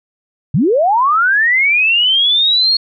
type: linear sweep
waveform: sine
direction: up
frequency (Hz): 114.4 to 4337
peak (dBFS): -9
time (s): 0.54-2.77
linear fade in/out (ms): 5
effects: none